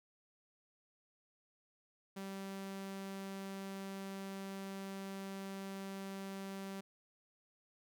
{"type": "tone", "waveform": "sawtooth", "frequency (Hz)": 194.5, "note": "G3", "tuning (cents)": -13, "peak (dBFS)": -39, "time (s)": [2.16, 6.81], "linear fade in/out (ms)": 10, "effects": []}